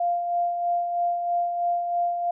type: tone with tremolo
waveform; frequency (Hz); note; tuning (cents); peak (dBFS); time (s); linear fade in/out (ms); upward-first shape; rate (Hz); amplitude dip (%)
sine; 697; F5; -4; -20; 0-2.31; 5; sine; 3.1; 45
effects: none